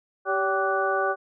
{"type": "tone cluster", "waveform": "sine", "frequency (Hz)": [389.5, 571, 772, 1164, 1482], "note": ["G4", "D5", "G5", "D6", "F#6"], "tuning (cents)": [-11, -49, -27, -16, 2], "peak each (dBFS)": -28, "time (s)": [0.25, 1.16], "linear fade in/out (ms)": 50, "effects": []}